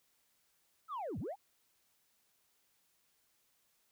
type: linear two-way sweep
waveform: sine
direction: down then up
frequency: 1345 to 73.42 to 869 Hz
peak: -36 dBFS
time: 0.88-1.36 s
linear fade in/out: 50 ms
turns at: 1.19 s
effects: tanh soft clip ceiling -36 dBFS + white hiss -75 dBFS RMS until 3.91 s